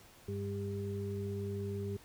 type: harmonic tone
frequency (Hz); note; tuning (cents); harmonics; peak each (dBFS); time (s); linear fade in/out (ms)
100; G2; +35; 1 / 2 / 4; -38 / -42 / -40; 0.28-1.97; 5
effects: pink hiss -59 dBFS RMS until 2.04 s